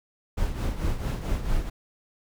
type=noise with tremolo; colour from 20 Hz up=brown; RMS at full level=-24 dBFS; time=0.37-1.7 s; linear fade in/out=10 ms; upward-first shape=triangle; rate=4.5 Hz; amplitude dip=70%; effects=none